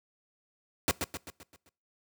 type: noise with echo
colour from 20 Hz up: pink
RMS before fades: -25 dBFS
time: 0.88-0.91 s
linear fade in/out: 0 ms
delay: 130 ms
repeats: 6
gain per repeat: -6 dB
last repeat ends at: 1.69 s
effects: noise-tail reverb RT60 0.4 s tail -23 dB re dry + high-pass 100 Hz 12 dB/octave